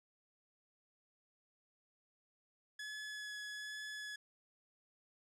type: tone with vibrato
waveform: sawtooth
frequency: 1700 Hz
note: G#6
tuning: 40 cents sharp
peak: -40 dBFS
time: 2.79-4.16 s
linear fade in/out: 5 ms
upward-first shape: sine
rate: 1.2 Hz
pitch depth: 10 cents each way
effects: low-pass 8000 Hz 12 dB/octave